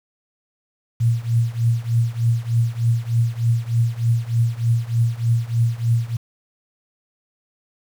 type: tone with tremolo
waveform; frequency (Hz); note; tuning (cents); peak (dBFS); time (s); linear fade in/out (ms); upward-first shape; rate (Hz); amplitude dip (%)
sine; 116.54; A#2; 0; -12; 1-6.17; 10; triangle; 3.3; 95
effects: 7-bit